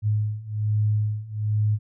sine beating tone pair, 105.5 / 106.7 Hz, G#2 / G#2, +28 / +47 cents, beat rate 1.2 Hz, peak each -25 / -23 dBFS, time 0.02-1.79 s, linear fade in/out 50 ms, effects none

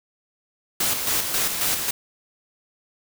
white noise with tremolo, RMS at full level -22 dBFS, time 0.8-1.91 s, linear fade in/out 5 ms, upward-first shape square, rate 3.7 Hz, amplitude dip 45%, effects none

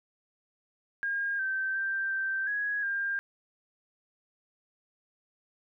sine tone with pitch steps, 1619 / 1553 / 1573 / 1563 / 1664 / 1600 Hz, G#6 / G6 / G6 / G6 / G#6 / G6, -45 / -17 / +6 / -6 / +3 / +35 cents, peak -28 dBFS, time 1.03-3.19 s, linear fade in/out 0 ms, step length 360 ms, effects none

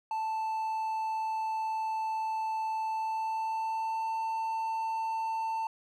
triangle tone with pitch glide, 881 to 893.3 Hz, A5 to A5, +2 to +26 cents, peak -28 dBFS, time 0.11-5.67 s, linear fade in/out 2 ms, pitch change +24 cents, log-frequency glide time 2.84-4.14 s, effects none

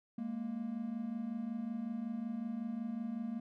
triangle tone pair together, 207.7 / 233.1 Hz, G#3 / A#3, 0 / 0 cents, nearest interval major second, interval 200 cents, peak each -40 / -36 dBFS, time 0.18-3.4 s, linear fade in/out 5 ms, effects none

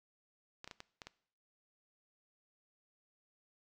clicks, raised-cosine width 0.2 ms, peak -29 dBFS, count 6, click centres 0.644 / 0.676 / 0.712 / 0.804 / 1.018 / 1.07 s, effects noise-tail reverb RT60 0.6 s tail -20 dB re dry

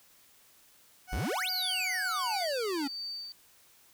20% pulse tone, 740 Hz, F#5, in tune, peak -34 dBFS, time 1.07-2.47 s, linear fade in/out 50 ms
square exponential two-way sweep, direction up then down, 40.11 to 4900 to 266.5 Hz, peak -31 dBFS, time 1.12-2.88 s, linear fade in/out 10 ms, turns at 1.5 s
sine tone with tremolo, 4596 Hz, D8, 38 cents flat, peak -35 dBFS, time 1.55-3.32 s, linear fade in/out 0 ms, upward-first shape sine, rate 1.5 Hz, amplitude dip 60%
effects white hiss -61 dBFS RMS until 3.93 s

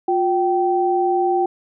sine tone pair together, 356.1 / 774.9 Hz, F4 / G5, +34 / -20 cents, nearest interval octave + minor second, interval 1346 cents, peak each -18 dBFS, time 0.08-1.46 s, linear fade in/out 5 ms, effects none

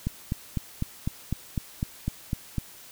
click train, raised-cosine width 5 ms, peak -14 dBFS, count 11, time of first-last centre 0.07-2.583 s, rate 3.98 Hz, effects white hiss -48 dBFS RMS until 2.91 s

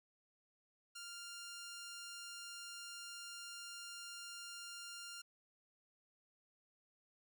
10% pulse tone, 1396.9 Hz, F6, in tune, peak -40 dBFS, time 0.95-5.22 s, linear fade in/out 10 ms, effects none

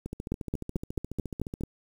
two click trains, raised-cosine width 3 ms, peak -22 / -16 dBFS, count 23 / 7, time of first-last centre 0.06-1.609 / 0.32-1.636 s, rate 14.2 / 4.56 Hz, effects 8-bit

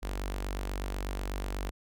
sawtooth tone with notch filter, 48.16 Hz, G1, 30 cents flat, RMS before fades -35 dBFS, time 0.02-1.71 s, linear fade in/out 20 ms, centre 130 Hz, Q 0.65, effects none

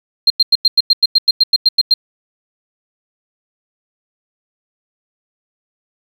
sine tone bursts, 4186 Hz, C8, in tune, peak -5 dBFS, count 14, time 0.27-1.94 s, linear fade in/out 5 ms, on 32 ms, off 94 ms, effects tanh soft clip ceiling -1 dBFS + 7-bit

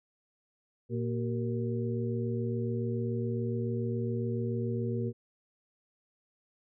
harmonic tone with a mistuned harmonic, 116.54 Hz, A#2, in tune, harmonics 1 / 2 / 3 / 4, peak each -32 / -35 / -37 / -38 dBFS, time 0.89-5.13 s, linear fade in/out 50 ms, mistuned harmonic 3, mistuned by +140 cents, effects none

